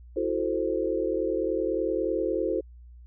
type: chord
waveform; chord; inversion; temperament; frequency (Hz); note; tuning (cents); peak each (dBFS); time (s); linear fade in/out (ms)
sine; F# half-diminished seventh; third; equal; 329.6 / 370 / 440 / 523.3; E4 / F#4 / A4 / C5; 0 / 0 / 0 / 0; -30; 0.16-2.61; 10
effects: added 60 Hz sine -45 dBFS peak until 3.06 s